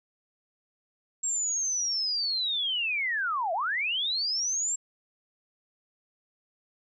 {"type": "linear two-way sweep", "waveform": "sine", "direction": "down then up", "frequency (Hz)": [7570, 632, 7570], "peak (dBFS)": -26, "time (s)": [1.23, 4.76], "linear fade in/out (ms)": 10, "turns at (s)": 3.53, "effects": []}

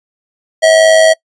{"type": "tone with amplitude modulation", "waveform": "square", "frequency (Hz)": 643, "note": "E5", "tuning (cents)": -43, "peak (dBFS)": -3, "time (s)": [0.62, 1.14], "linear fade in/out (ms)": 20, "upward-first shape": "sine", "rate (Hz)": 102, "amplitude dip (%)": 50, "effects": ["noise-tail reverb RT60 0.1 s tail -24 dB re dry", "resampled to 22050 Hz"]}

